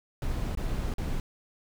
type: noise with dropouts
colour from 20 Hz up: brown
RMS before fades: -30 dBFS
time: 0.22-1.2 s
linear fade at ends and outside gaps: 1 ms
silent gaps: 0.551-0.573 / 0.939-0.982 s
effects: none